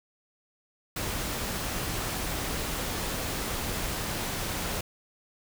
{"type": "noise", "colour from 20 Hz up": "pink", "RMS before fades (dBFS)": -32, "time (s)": [0.96, 4.81], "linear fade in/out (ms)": 5, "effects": []}